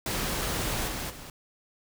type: noise with level steps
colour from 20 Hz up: pink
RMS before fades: -30 / -34 / -44 dBFS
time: 0.06-1.3 s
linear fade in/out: 2 ms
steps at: 0.87 / 1.09 s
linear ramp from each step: 20 ms
effects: none